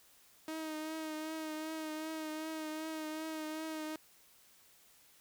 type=tone with vibrato; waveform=sawtooth; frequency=313.6 Hz; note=D#4; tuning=14 cents sharp; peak=-35 dBFS; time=0.48-3.96 s; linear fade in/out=2 ms; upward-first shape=triangle; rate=2.6 Hz; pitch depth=33 cents each way; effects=white hiss -64 dBFS RMS until 5.2 s